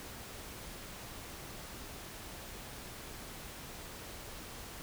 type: silence
effects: pink hiss -47 dBFS RMS until 4.82 s